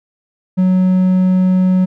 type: tone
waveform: triangle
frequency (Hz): 185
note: F#3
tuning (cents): 0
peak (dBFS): -7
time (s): 0.57-1.86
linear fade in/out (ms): 20
effects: none